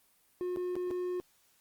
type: tone with dropouts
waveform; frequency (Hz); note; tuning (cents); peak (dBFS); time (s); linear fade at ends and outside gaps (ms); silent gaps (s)
triangle; 360; F#4; -47; -30; 0.41-1.2; 0; 0.561-0.571 / 0.755-0.764 / 0.906-0.911
effects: white hiss -68 dBFS RMS until 1.6 s + Opus 32 kbps